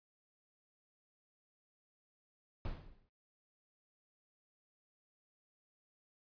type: noise with exponential decay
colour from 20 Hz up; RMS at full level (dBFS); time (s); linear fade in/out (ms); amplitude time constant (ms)
brown; -36; 2.65-3.09; 1; 94
effects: noise-tail reverb RT60 0.2 s tail -20 dB re dry + resampled to 11025 Hz